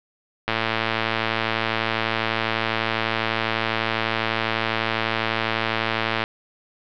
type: click train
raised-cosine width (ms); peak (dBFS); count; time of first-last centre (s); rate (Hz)
0.3; -5; 646; 0.48-6.239; 112
effects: low-pass 4000 Hz 12 dB/octave